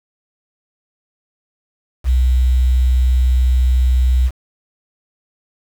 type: tone with quantisation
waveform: sine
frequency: 63 Hz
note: B1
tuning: 35 cents sharp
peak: -10 dBFS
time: 2.04-4.31 s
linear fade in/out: 50 ms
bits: 6
effects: none